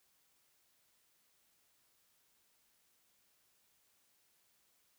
silence, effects white hiss -74 dBFS RMS until 4.98 s

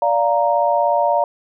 sine chord, Bb major, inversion first, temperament just, 582.7 / 699.2 / 932.3 Hz, D5 / F5 / Bb5, -14 / +2 / 0 cents, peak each -18 dBFS, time 0.02-1.24 s, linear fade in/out 2 ms, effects none

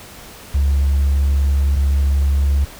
triangle tone pair in turn, 69.7 / 69.7 Hz, C#2 / C#2, +10 / +10 cents, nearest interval unison, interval 0 cents, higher neither, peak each -9 dBFS, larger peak neither, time 0.54-1.76 / 1.76-2.65 s, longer first, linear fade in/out 10 ms, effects tanh soft clip ceiling -9 dBFS + pink hiss -38 dBFS RMS until 2.79 s

